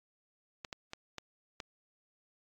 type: clicks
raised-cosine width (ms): 0.2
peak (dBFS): -23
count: 5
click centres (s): 0.648 / 0.728 / 0.934 / 1.183 / 1.602
effects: AAC 48 kbps